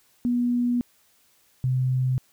sine tone pair in turn, 242.8 / 128.62 Hz, B3 / C3, -29 / -29 cents, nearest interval major seventh, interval 1100 cents, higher first, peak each -20 dBFS, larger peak neither, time 0.25-0.81 / 1.64-2.18 s, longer first, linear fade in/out 0 ms, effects white hiss -62 dBFS RMS until 2.32 s

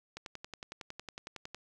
click train, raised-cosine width 0.2 ms, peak -25 dBFS, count 16, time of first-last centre 0.17-1.546 s, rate 10.9 Hz, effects none

